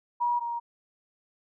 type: tone pair in turn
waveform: sine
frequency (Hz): 960 / 943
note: B5 / A#5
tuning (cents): -49 / +20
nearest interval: unison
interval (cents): 31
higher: first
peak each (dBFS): -23 / -29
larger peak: first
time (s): 0.2-0.4 / 0.4-0.6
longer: neither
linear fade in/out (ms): 20
effects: none